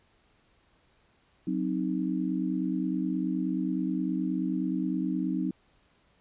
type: chord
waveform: sine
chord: C diminished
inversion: second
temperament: equal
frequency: 185 / 261.6 / 311.1 Hz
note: Gb3 / C4 / Eb4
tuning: 0 / 0 / 0 cents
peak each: -31 dBFS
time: 1.47-5.51 s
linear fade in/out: 5 ms
effects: pink hiss -66 dBFS RMS until 6.2 s + resampled to 8000 Hz